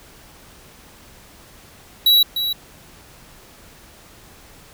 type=tone with echo; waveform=square; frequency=3904 Hz; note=B7; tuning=21 cents flat; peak=-11 dBFS; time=2.06-2.23 s; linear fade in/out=5 ms; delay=300 ms; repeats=1; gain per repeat=-9 dB; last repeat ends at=2.53 s; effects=pink hiss -46 dBFS RMS until 4.73 s